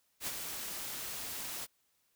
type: noise with ADSR envelope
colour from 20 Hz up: white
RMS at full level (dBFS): -36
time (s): 0.2-1.67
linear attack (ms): 69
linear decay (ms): 38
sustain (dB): -5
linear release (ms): 34
effects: white hiss -75 dBFS RMS until 2.15 s